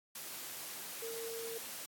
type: tone in noise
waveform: sine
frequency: 457.9 Hz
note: A#4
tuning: 31 cents flat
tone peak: -41 dBFS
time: 1.02-1.58 s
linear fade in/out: 5 ms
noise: white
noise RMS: -45 dBFS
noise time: 0.15-1.86 s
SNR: +1 dB
effects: high-pass 150 Hz 12 dB/octave + AAC 64 kbps